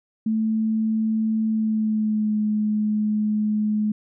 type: tone with pitch glide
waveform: sine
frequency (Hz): 220 to 212.4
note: A3 to G#3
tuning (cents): 0 to +39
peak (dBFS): -19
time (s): 0.26-3.92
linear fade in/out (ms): 5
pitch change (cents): -61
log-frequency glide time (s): 1.47-2.38
effects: none